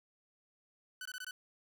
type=tone bursts; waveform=sawtooth; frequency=1498 Hz; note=F#6; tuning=21 cents sharp; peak=-38 dBFS; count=5; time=1.01-1.31 s; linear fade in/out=2 ms; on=44 ms; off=20 ms; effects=none